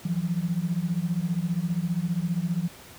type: beating tone pair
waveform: sine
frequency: 164.81 / 179.81 Hz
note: E3 / F#3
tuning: 0 / -49 cents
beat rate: 15 Hz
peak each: -27 dBFS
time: 0.05-2.68 s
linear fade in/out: 5 ms
effects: pink hiss -47 dBFS RMS until 2.98 s + high-pass 60 Hz 12 dB/octave